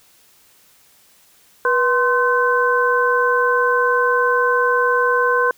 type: tone cluster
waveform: sine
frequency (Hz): 487.1 / 1041 / 1524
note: B4 / C6 / G6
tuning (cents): -24 / -9 / -49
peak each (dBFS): -18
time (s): 1.65-5.51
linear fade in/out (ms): 2
effects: white hiss -53 dBFS RMS until 5.57 s